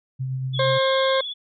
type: tone with tremolo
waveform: sine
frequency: 130.81 Hz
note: C3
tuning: in tune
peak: -23 dBFS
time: 0.19-0.79 s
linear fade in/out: 20 ms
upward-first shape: sine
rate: 8.5 Hz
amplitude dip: 25%
type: tone with vibrato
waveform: sine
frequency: 3400 Hz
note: G#7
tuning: 40 cents sharp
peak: -28 dBFS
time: 0.53-1.34 s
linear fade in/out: 20 ms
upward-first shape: triangle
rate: 18 Hz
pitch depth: 49 cents each way
type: harmonic tone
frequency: 532 Hz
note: C5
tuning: 29 cents sharp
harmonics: 1 / 2 / 3 / 4 / 6 / 7 / 8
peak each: -19 / -25 / -29 / -31 / -35 / -36 / -37 dBFS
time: 0.59-1.21 s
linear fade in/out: 5 ms
effects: none